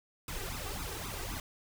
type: noise with flanger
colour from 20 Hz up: pink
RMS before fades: -39 dBFS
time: 0.28-1.4 s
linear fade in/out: 2 ms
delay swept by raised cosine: 0.79 to 2.59 ms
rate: 3.8 Hz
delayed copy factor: +0.9
effects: none